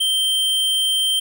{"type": "tone", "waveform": "square", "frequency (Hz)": 3136, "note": "G7", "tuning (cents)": 0, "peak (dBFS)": -17, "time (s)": [0, 1.2], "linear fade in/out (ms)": 10, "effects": []}